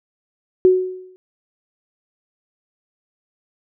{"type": "tone with exponential decay", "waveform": "sine", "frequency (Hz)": 370, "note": "F#4", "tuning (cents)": 0, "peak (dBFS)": -6, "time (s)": [0.65, 1.16], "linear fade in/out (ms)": 0, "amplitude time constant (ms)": 110, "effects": []}